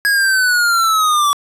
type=linear sweep; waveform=square; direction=down; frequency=1661.2 to 1141 Hz; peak=-12 dBFS; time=0.05-1.33 s; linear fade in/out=0 ms; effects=resampled to 32000 Hz + 9-bit